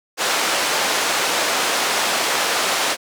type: band-pass noise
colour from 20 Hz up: pink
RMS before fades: -20 dBFS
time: 0.17-2.97 s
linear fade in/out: 50 ms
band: 550 to 8200 Hz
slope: 12 dB/octave
effects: none